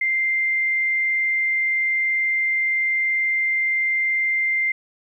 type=tone; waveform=sine; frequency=2093 Hz; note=C7; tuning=in tune; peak=-18 dBFS; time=0.01-4.72 s; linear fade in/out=5 ms; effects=10-bit